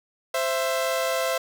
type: tone pair together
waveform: sawtooth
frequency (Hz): 523.3 / 665.2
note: C5 / E5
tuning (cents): 0 / +16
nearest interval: major third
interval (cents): 416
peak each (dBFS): -22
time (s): 0.34-1.38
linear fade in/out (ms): 5
effects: none